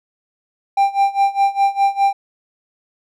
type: tone with tremolo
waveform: triangle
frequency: 792 Hz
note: G5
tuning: 18 cents sharp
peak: -8 dBFS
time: 0.77-2.13 s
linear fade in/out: 5 ms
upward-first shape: sine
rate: 4.9 Hz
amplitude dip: 90%
effects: none